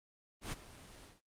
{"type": "noise with ADSR envelope", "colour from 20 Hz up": "pink", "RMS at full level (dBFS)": -38, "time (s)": [0.41, 1.21], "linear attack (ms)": 110, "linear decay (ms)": 24, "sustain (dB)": -16, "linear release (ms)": 170, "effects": ["low-pass 10000 Hz 12 dB/octave", "Opus 24 kbps"]}